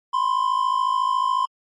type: tone pair together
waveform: triangle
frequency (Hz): 1002 / 1056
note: B5 / C6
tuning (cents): +25 / +16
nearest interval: minor second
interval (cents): 91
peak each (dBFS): -20 / -19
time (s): 0.13-1.46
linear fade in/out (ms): 10
effects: MP3 48 kbps